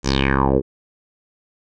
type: tone with low-pass filter sweep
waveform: 10% pulse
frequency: 67.5 Hz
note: C#2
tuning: 45 cents flat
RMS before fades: -17 dBFS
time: 0.03-0.62 s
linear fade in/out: 50 ms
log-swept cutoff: 7000 to 380 Hz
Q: 5
effects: none